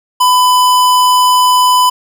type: tone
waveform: square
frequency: 1001 Hz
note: B5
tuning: 23 cents sharp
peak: -7 dBFS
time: 0.2-1.9 s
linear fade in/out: 10 ms
effects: none